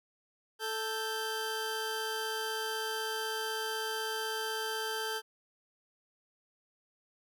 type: tone pair together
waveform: 20% pulse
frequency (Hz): 440 / 1568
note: A4 / G6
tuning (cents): 0 / 0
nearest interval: octave + minor seventh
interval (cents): 2200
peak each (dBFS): -31 / -32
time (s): 0.59-5.22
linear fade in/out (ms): 50
effects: none